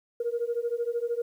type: beating tone pair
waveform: sine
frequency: 466.2 / 479.2 Hz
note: A#4 / A#4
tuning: 0 / +48 cents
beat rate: 13 Hz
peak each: -29 dBFS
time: 0.2-1.22 s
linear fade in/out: 5 ms
effects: tanh soft clip ceiling -20 dBFS + 10-bit